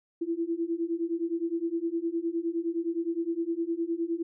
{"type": "beating tone pair", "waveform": "sine", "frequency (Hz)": [329.6, 339.3], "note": ["E4", "F4"], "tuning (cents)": [0, -50], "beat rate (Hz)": 9.7, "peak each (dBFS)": [-31, -30], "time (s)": [0.21, 4.23], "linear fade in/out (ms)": 10, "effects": []}